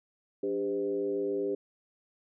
sine tone with frequency modulation, 398.8 Hz, G4, 30 cents sharp, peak -28 dBFS, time 0.43-1.55 s, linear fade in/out 5 ms, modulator 107 Hz, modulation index 0.87, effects none

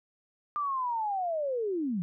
sine linear sweep, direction down, 1200 to 164.81 Hz, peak -28 dBFS, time 0.56-2.02 s, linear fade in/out 0 ms, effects none

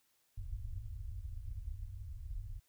pink low-pass noise, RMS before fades -43 dBFS, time 0.37-2.6 s, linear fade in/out 10 ms, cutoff 110 Hz, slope 96 dB/octave, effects white hiss -75 dBFS RMS until 2.68 s

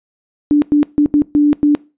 sine tone bursts at uneven times, 293.7 Hz, D4, in tune, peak -7 dBFS, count 6, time 0.51-0.62 / 0.72-0.83 / 0.98-1.06 / 1.14-1.22 / 1.35-1.53 / 1.63-1.75 s, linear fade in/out 0 ms, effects noise-tail reverb RT60 0.3 s tail -22 dB re dry + resampled to 8000 Hz

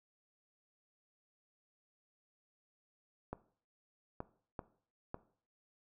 clicks, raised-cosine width 1 ms, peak -26 dBFS, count 4, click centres 3.33 / 4.204 / 4.592 / 5.144 s, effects noise-tail reverb RT60 0.5 s tail -17 dB re dry

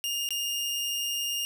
sawtooth tone with dropouts, 2827 Hz, F7, 20 cents sharp, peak -25 dBFS, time 0.04-1.45 s, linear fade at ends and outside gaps 0 ms, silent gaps 0.289-0.306 s, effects none

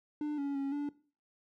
triangle tone with pitch steps, 298 / 281.4 / 275.7 / 289.4 Hz, D4 / C#4 / C#4 / D4, +25 / +26 / -9 / -25 cents, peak -30 dBFS, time 0.21-0.89 s, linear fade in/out 2 ms, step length 170 ms, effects noise-tail reverb RT60 0.4 s tail -19 dB re dry

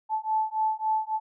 sine beating tone pair, 870 / 873.6 Hz, A5 / A5, -20 / -13 cents, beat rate 3.6 Hz, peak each -27 dBFS, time 0.09-1.2 s, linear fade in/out 50 ms, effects none

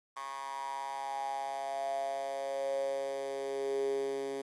10% pulse tone with high-pass filter sweep, 136.8 Hz, C#3, 23 cents flat, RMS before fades -36 dBFS, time 0.16-4.42 s, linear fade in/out 10 ms, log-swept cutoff 1100 to 350 Hz, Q 8.6, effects resampled to 24000 Hz + 10-bit

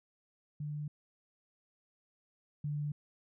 sine tone pair in turn, 148.6 / 147.32 Hz, D3 / D3, +21 / +6 cents, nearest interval unison, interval 15 cents, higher first, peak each -36 / -33 dBFS, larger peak second, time 0.6-0.88 / 2.64-2.92 s, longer neither, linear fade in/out 5 ms, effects none

